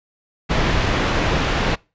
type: low-pass noise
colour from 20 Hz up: pink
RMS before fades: -19 dBFS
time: 0.49-1.76 s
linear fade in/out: 20 ms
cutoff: 3300 Hz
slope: 12 dB/octave
effects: noise-tail reverb RT60 0.3 s tail -25 dB re dry + resampled to 16000 Hz